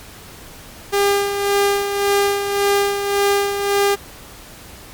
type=tone with tremolo; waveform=sawtooth; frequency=401.9 Hz; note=G4; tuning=43 cents sharp; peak=-9 dBFS; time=0.92-3.96 s; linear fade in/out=20 ms; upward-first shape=sine; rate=1.8 Hz; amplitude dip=55%; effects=pink hiss -39 dBFS RMS until 4.93 s + MP3 96 kbps